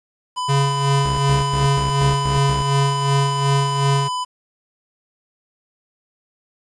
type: tone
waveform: square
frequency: 1000 Hz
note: B5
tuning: 21 cents sharp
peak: -22 dBFS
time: 0.36-4.25 s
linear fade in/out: 20 ms
type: tone with tremolo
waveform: square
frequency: 138.59 Hz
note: C#3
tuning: in tune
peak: -15 dBFS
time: 0.48-4.09 s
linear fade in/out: 20 ms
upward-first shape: sine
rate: 2.7 Hz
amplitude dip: 60%
type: tone bursts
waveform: sawtooth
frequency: 65.41 Hz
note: C2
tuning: in tune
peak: -20 dBFS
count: 7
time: 1.05-2.62 s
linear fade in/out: 0 ms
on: 130 ms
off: 110 ms
effects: resampled to 22050 Hz + 8-bit